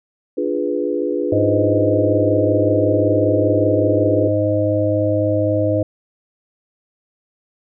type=chord; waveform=sine; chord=D diminished seventh; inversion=none; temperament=equal; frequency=293.7 / 349.2 / 415.3 / 493.9 Hz; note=D4 / F4 / Ab4 / Cb5; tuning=0 / 0 / 0 / 0 cents; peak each=-23 dBFS; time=0.37-4.29 s; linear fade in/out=10 ms
type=harmonic tone; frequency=103.83 Hz; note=G#2; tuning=in tune; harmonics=1 / 3 / 5 / 6; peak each=-20 / -20 / -20 / -20 dBFS; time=1.32-5.83 s; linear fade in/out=5 ms
effects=none